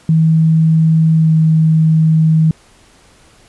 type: tone with pitch glide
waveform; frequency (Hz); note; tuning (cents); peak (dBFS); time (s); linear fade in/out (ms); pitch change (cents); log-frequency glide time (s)
sine; 160.5 to 159.02; E3 to D#3; -46 to +38; -7; 0.09-2.51; 2; -16; 1.14-1.32
effects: pink hiss -47 dBFS RMS until 3.48 s + resampled to 24000 Hz